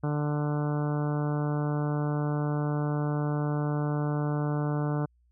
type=harmonic tone; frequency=148 Hz; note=D3; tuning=14 cents sharp; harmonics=1 / 2 / 3 / 4 / 5 / 6 / 7 / 8 / 9 / 10; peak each=-27 / -33 / -37 / -39 / -41 / -43 / -44 / -45 / -46 / -47 dBFS; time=0.03-5.06 s; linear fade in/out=10 ms; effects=added 60 Hz sine -62 dBFS peak until 5.31 s